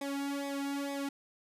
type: tone with flanger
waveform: sawtooth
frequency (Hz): 280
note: C#4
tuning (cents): +18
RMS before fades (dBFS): -36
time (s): 0.01-1.09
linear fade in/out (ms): 5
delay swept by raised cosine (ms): 0.68 to 1.98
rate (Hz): 2.2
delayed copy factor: -1
effects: resampled to 32000 Hz